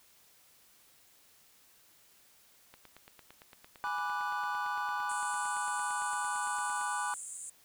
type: click train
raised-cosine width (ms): 0.3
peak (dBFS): -35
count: 37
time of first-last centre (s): 2.74-6.812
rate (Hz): 8.84
type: chord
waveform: triangle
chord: G# half-diminished seventh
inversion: none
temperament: equal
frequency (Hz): 830.6 / 987.8 / 1174.7 / 1480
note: G#5 / B5 / D6 / F#6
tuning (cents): 0 / 0 / 0 / 0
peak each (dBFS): -36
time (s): 3.84-7.14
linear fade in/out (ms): 0
type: band-pass noise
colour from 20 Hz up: white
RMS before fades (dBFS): -44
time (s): 5.09-7.5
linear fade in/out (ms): 5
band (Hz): 7000 to 9800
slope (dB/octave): 96
effects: white hiss -63 dBFS RMS until 7.64 s